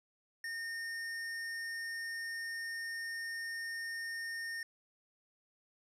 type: tone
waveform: square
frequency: 1830 Hz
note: A#6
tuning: 32 cents flat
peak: -39 dBFS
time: 0.44-4.63 s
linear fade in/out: 2 ms
effects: low-pass 11000 Hz 12 dB/octave